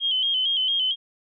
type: tone with vibrato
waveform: sine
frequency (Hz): 3139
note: G7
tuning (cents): +2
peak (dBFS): -20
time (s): 0-0.96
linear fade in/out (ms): 50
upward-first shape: square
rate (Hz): 4.4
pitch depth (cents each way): 54
effects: none